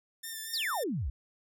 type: tone with vibrato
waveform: 5% pulse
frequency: 1789 Hz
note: A6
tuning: 28 cents sharp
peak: -28 dBFS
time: 0.23-0.84 s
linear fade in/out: 10 ms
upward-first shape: sine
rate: 4.2 Hz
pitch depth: 29 cents each way
type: exponential sweep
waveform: sine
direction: down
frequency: 5660 to 52.7 Hz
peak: -30 dBFS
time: 0.53-1.1 s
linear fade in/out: 5 ms
effects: none